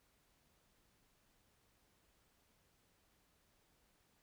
silence, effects pink hiss -75 dBFS RMS until 4.22 s

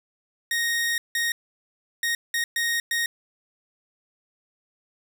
sawtooth tone bursts at uneven times, 1864.7 Hz, A#6, in tune, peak -19 dBFS, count 6, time 0.51-0.98 / 1.15-1.32 / 2.03-2.15 / 2.34-2.44 / 2.56-2.8 / 2.91-3.06 s, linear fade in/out 2 ms, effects none

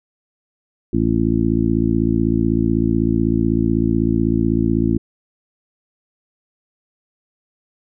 harmonic tone, 56 Hz, A1, 31 cents sharp, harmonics 1 / 2 / 3 / 4 / 5 / 6, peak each -24 / -22 / -24 / -20 / -20 / -21 dBFS, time 0.93-4.98 s, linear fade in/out 5 ms, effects none

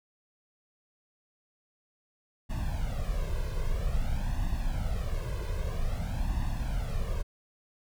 brown noise with flanger, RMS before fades -30 dBFS, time 2.49-7.23 s, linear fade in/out 20 ms, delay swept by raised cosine 1.1 to 1.97 ms, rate 0.51 Hz, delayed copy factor +0.9, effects none

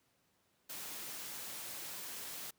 white noise, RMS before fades -45 dBFS, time 0.69-2.51 s, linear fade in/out 10 ms, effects pink hiss -75 dBFS RMS until 2.58 s + high-pass 100 Hz 12 dB/octave

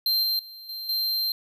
square tone with level steps, 4150 Hz, C8, 15 cents flat, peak -21 / -23 / -41 / -33 / -24 dBFS, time 0.06-1.32 s, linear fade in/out 2 ms, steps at 0.23 / 0.39 / 0.69 / 0.89 s, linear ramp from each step 2 ms, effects none

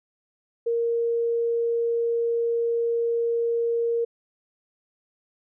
sine tone, 466.2 Hz, A#4, in tune, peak -21 dBFS, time 0.66-4.05 s, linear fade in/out 10 ms, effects none

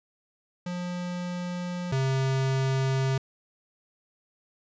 square tone pair in turn, 177.7 / 133.37 Hz, F3 / C3, +30 / +34 cents, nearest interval perfect fourth, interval 496 cents, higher first, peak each -31 / -24 dBFS, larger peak second, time 0.66-1.92 / 1.92-3.18 s, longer neither, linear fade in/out 5 ms, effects resampled to 16000 Hz

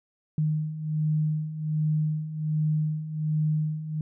sine beating tone pair, 153.1 / 154.4 Hz, D#3 / D#3, -28 / -13 cents, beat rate 1.3 Hz, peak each -30 / -25 dBFS, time 0.38-4.01 s, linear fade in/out 2 ms, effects none

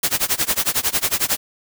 white noise with tremolo, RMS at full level -17 dBFS, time 0.03-1.37 s, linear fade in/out 5 ms, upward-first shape sine, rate 11 Hz, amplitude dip 95%, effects none

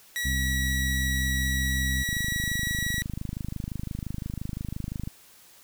sawtooth tone, 1928 Hz, B6, 42 cents flat, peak -24 dBFS, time 0.16-3.02 s, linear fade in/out 0 ms
harmonic tone, 65.3 Hz, C2, 3 cents flat, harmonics 1 / 2 / 3 / 4, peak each -27 / -33 / -37 / -39 dBFS, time 0.24-2.04 s, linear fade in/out 20 ms
click train, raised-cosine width 5 ms, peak -20 dBFS, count 78, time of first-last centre 2.09-5.074 s, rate 25.8 Hz
effects white hiss -54 dBFS RMS until 5.63 s

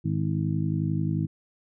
harmonic tone with a mistuned harmonic, 51.3 Hz, G#1, 21 cents flat, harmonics 2 / 3 / 4 / 5 / 6, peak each -30 / -26 / -33 / -35 / -33 dBFS, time 0.04-1.27 s, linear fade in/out 20 ms, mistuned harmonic 6, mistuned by +57 cents, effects none

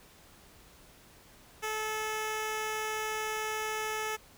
10% pulse tone, 433.4 Hz, A4, 26 cents flat, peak -24 dBFS, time 1.62-4.17 s, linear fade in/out 20 ms, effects pink hiss -57 dBFS RMS until 4.37 s

